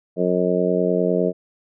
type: harmonic tone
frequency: 89.9 Hz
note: F#2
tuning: 49 cents flat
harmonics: 2 / 3 / 4 / 5 / 6 / 7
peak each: -23 / -27 / -24 / -22 / -25 / -24 dBFS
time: 0.16-1.33 s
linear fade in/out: 50 ms
effects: none